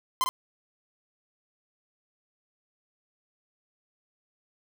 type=tone with echo; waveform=45% pulse; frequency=1035 Hz; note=C6; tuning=19 cents flat; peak=-22 dBFS; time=0.21-0.24 s; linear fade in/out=0 ms; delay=50 ms; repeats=1; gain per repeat=-5 dB; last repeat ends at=0.29 s; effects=none